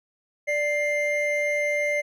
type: tone pair together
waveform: triangle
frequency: 589 / 2099 Hz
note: D5 / C7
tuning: +5 / +5 cents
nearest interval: octave + minor seventh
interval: 2200 cents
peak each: -23 dBFS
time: 0.47-2.02 s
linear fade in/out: 20 ms
effects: none